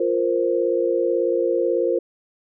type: chord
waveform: sine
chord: F suspended fourth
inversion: none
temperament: just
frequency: 349.2 / 465.6 / 523.8 Hz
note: F4 / Bb4 / C5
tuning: 0 / -2 / +2 cents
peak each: -22 dBFS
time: 0-1.99 s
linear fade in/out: 5 ms
effects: none